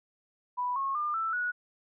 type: tone with pitch steps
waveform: sine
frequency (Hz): 987.8 / 1089.7 / 1202.2 / 1326.2 / 1463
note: B5 / C#6 / D6 / E6 / F#6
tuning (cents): 0 / -30 / +40 / +10 / -20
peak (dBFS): -28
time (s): 0.57-1.52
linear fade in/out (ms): 20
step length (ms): 190
effects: none